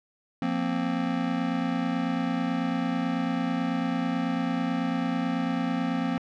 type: chord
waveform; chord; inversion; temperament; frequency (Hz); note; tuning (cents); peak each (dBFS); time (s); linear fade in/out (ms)
square; F suspended fourth; none; just; 174.61 / 232.8 / 261.9; F3 / Bb3 / C4; 0 / -2 / +2; -32 / -31 / -29; 0.42-6.18; 2
effects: low-pass 3000 Hz 12 dB/octave